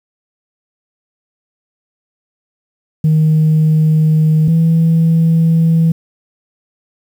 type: tone pair in turn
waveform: sine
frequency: 156.2 / 163.75 Hz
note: D#3 / E3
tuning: +7 / -11 cents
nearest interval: minor second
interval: 82 cents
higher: second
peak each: -6 dBFS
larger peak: neither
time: 3.04-4.48 / 4.48-5.92 s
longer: neither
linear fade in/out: 5 ms
effects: tanh soft clip ceiling -5 dBFS + 7-bit